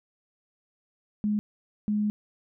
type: tone bursts at uneven times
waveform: sine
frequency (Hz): 209.6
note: G#3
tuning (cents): +16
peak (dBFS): -23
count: 2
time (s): 1.24-1.39 / 1.88-2.1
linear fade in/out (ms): 0
effects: none